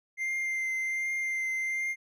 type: tone with vibrato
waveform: triangle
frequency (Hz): 2093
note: C7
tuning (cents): 0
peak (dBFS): -27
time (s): 0.17-1.96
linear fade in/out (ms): 50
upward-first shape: triangle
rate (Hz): 1.3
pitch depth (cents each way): 17
effects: none